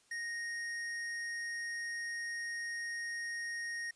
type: tone with tanh clipping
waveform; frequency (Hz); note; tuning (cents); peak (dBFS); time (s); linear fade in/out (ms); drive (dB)
sine; 1864.7; A#6; 0; -39; 0.11-3.91; 5; 18
effects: white hiss -68 dBFS RMS until 3.95 s + resampled to 22050 Hz